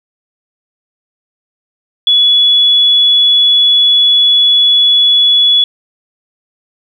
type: tone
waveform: sine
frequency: 3400 Hz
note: G#7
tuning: 40 cents sharp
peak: -5 dBFS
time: 2.07-5.64 s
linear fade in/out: 2 ms
effects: 7-bit